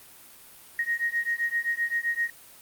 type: beating tone pair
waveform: sine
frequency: 1869 / 1876.7 Hz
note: A#6 / A#6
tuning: +4 / +11 cents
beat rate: 7.7 Hz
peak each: -28 dBFS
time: 0.79-2.3 s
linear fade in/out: 2 ms
effects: white hiss -50 dBFS RMS until 2.61 s + Opus 32 kbps